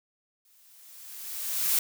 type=noise with exponential growth; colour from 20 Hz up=blue; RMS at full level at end=-23 dBFS; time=0.45-1.79 s; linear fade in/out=2 ms; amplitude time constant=290 ms; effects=none